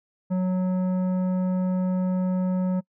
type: tone with tanh clipping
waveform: sine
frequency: 184.2 Hz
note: F#3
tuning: 7 cents flat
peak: -23 dBFS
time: 0.3-2.81 s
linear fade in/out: 20 ms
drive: 11 dB
effects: noise-tail reverb RT60 0.1 s tail -26 dB re dry